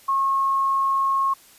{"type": "tone", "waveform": "sine", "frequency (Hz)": 1086, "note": "C#6", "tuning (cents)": -36, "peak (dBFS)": -18, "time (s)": [0.08, 1.34], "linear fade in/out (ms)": 10, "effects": ["white hiss -51 dBFS RMS until 1.58 s", "resampled to 32000 Hz"]}